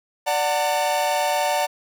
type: chord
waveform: 45% pulse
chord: D major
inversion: none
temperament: equal with one note detuned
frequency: 587.3 / 740 / 903.2 Hz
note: D5 / F#5 / A5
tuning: 0 / 0 / +45 cents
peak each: -24 dBFS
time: 0.26-1.67 s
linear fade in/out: 20 ms
effects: none